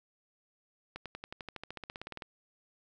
accelerating click train, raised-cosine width 0.3 ms, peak -25 dBFS, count 19, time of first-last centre 0.96-2.222 s, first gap 97 ms, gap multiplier 0.96, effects none

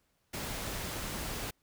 pink noise, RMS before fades -38 dBFS, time 0.33-1.51 s, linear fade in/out 10 ms, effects pink hiss -75 dBFS RMS until 1.62 s

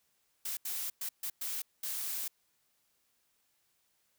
blue noise bursts at uneven times, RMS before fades -37 dBFS, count 6, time 0.45-0.57 / 0.65-0.9 / 1.01-1.09 / 1.23-1.3 / 1.41-1.62 / 1.83-2.28 s, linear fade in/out 5 ms, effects white hiss -75 dBFS RMS until 4.18 s

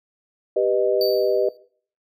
sine chord, G augmented, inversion none, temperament equal with one note detuned, 392 / 493.9 / 618 Hz, G4 / B4 / D#5, 0 / 0 / -12 cents, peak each -21 dBFS, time 0.56-1.49 s, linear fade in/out 5 ms
square tone with exponential decay, 4600 Hz, D8, 37 cents flat, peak -23 dBFS, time 1.01-1.57 s, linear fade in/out 2 ms, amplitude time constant 120 ms
effects noise-tail reverb RT60 0.5 s tail -20 dB re dry

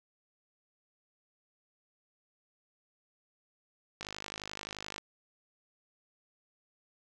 click train, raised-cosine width 0.2 ms, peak -22 dBFS, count 51, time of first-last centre 4.01-4.981 s, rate 51.5 Hz, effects none

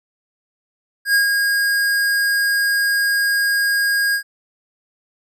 square tone with ADSR envelope, 1630 Hz, G#6, 33 cents flat, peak -12 dBFS, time 1.05-4.23 s, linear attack 92 ms, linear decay 120 ms, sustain -4 dB, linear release 89 ms, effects none

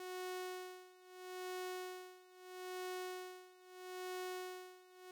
sawtooth tone with tremolo, 367.1 Hz, F#4, 14 cents flat, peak -38 dBFS, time 0-5.11 s, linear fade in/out 2 ms, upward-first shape sine, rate 0.77 Hz, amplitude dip 90%, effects 13-bit

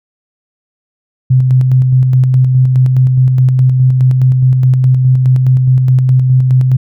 sine tone with tremolo, 128.8 Hz, C3, 27 cents flat, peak -4 dBFS, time 1.3-6.77 s, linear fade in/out 10 ms, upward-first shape square, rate 4.8 Hz, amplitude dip 30%, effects none

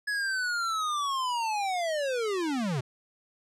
square linear sweep, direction down, 1696 to 117.8 Hz, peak -28 dBFS, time 0.07-2.81 s, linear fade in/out 10 ms, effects low-pass 8000 Hz 12 dB/octave

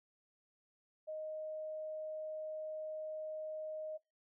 sine tone, 622.3 Hz, D#5, in tune, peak -40 dBFS, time 1.07-3.98 s, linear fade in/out 20 ms, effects noise-tail reverb RT60 0.2 s tail -22 dB re dry

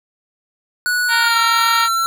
square tone with pitch glide, 1471 to 1348.9 Hz, F#6 to E6, -11 to +39 cents, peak -16 dBFS, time 0.86-2.06 s, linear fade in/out 0 ms, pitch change -150 cents, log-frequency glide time 1.19-1.39 s
harmonic tone, 463.4 Hz, A#4, 10 cents flat, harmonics 2 / 3 / 4 / 5 / 6 / 7 / 8 / 9 / 10, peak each -20 / -23 / -22 / -25 / -29 / -27 / -27 / -27 / -27 dBFS, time 1.08-1.89 s, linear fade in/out 50 ms
effects none

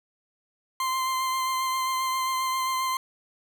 40% pulse tone with vibrato, 1043 Hz, C6, 6 cents flat, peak -24 dBFS, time 0.8-2.97 s, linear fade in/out 2 ms, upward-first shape sine, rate 7.5 Hz, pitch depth 16 cents each way, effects 11-bit

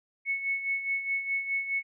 sine tone with tremolo, 2205 Hz, C#7, 10 cents flat, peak -25 dBFS, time 0.25-1.83 s, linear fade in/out 50 ms, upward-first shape sine, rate 4.8 Hz, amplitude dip 65%, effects none

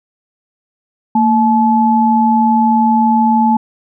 sine tone pair together, 228.2 / 861.6 Hz, A#3 / A5, -37 / -37 cents, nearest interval octave + major seventh, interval 2300 cents, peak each -11 dBFS, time 1.15-3.57 s, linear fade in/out 5 ms, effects none

